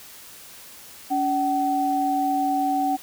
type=tone pair together; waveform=sine; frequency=283.5 / 759 Hz; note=C#4 / F#5; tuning=+39 / +44 cents; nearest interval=octave + perfect fourth; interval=1705 cents; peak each=-25 / -21 dBFS; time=1.1-2.97 s; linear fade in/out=20 ms; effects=white hiss -44 dBFS RMS until 3.02 s